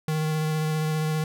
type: tone with vibrato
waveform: square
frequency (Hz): 155.7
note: D#3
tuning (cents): +2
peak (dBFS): -24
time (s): 0.08-1.24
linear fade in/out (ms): 2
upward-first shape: sine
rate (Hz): 15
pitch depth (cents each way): 14
effects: none